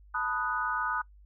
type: chord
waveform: sine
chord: B dominant seventh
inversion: third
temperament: equal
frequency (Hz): 880 / 987.8 / 1244.5 / 1480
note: A5 / B5 / D#6 / F#6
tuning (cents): 0 / 0 / 0 / 0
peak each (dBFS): -37 / -36 / -32 / -32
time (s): 0.14-1.02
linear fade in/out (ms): 10
effects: noise-tail reverb RT60 0.1 s tail -21 dB re dry + added 50 Hz sine -52 dBFS peak until 1.25 s